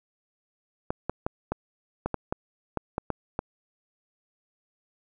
clicks, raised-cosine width 1 ms, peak -13 dBFS, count 11, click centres 0.905 / 1.096 / 1.265 / 1.52 / 2.06 / 2.143 / 2.325 / 2.773 / 2.981 / 3.103 / 3.391 s, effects none

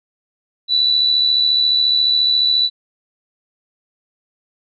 sine tone with amplitude modulation, 3962 Hz, B7, 5 cents sharp, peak -10 dBFS, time 0.68-2.7 s, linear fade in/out 50 ms, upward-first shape sine, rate 74.3 Hz, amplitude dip 45%, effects none

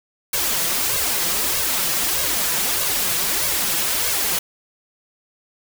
white noise with flanger, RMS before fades -21 dBFS, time 0.33-4.39 s, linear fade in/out 5 ms, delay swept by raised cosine 1.8 to 6 ms, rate 1.6 Hz, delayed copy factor +0.75, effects none

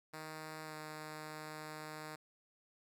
5% pulse tone with pitch glide, 156.4 to 154.34 Hz, D#3 to D#3, +9 to -14 cents, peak -34 dBFS, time 0.13-2.16 s, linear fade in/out 10 ms, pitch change -23 cents, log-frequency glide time 0.64-0.75 s, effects none

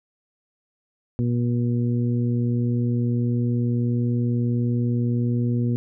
harmonic tone, 120.1 Hz, B2, 48 cents flat, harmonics 1 / 2 / 3 / 4, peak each -21 / -24 / -33 / -37 dBFS, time 1.19-5.76 s, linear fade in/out 0 ms, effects none

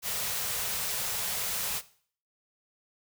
white band-stop noise, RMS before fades -32 dBFS, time 0.02-1.82 s, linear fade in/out 50 ms, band 230 to 400 Hz, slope 96 dB/octave, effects noise-tail reverb RT60 0.5 s tail -17 dB re dry

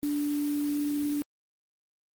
sine tone in noise, 291.8 Hz, D4, 11 cents flat, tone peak -26 dBFS, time 0.03-1.22 s, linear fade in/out 0 ms, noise white, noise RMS -43 dBFS, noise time 0.03-1.22 s, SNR +14 dB, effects Opus 24 kbps

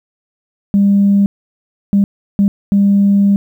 sine tone bursts at uneven times, 200 Hz, G3, 35 cents sharp, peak -6 dBFS, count 4, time 0.74-1.26 / 1.93-2.04 / 2.39-2.48 / 2.72-3.36 s, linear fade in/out 0 ms, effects tanh soft clip ceiling -3 dBFS + 8-bit

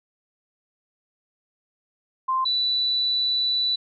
sine tone pair in turn, 1045 / 3966 Hz, C6 / B7, -2 / +7 cents, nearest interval octave + major seventh, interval 2309 cents, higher second, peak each -20 dBFS, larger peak neither, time 2.28-2.45 / 2.45-3.76 s, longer second, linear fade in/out 10 ms, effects none

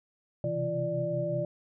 sine tone cluster, 128 / 133.4 / 164.8 / 342.7 / 590 Hz, C3 / C3 / E3 / F4 / D5, -38 / +34 / 0 / -33 / +8 cents, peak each -38 / -37 / -35 / -38 / -30 dBFS, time 0.44-1.45 s, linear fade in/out 2 ms, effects none

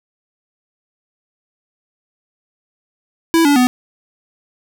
square tone with pitch steps, 329.9 / 287 / 249.9 Hz, E4 / D4 / B3, +1 / -40 / +21 cents, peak -10 dBFS, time 3.34-3.67 s, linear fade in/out 0 ms, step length 110 ms, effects none

